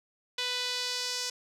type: tone with band-pass filter sweep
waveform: sawtooth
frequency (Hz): 496.1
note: B4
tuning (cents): +8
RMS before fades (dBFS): -33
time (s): 0.38-1.3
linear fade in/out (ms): 5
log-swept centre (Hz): 3600 to 5500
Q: 2.2
effects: none